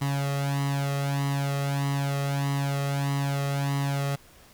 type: tone with flanger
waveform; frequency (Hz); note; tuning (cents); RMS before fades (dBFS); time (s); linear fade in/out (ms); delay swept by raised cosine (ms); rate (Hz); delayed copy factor
sawtooth; 140; C#3; +18; -27; 0.01-4.16; 10; 1 to 1.57; 1.6; +0.75
effects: pink hiss -54 dBFS RMS until 4.53 s